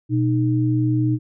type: tone pair together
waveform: sine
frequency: 122.3 / 308.5 Hz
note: B2 / D#4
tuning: -16 / -15 cents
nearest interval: octave + major third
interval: 1601 cents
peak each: -18 / -20 dBFS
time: 0.09-1.19 s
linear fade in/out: 50 ms
effects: none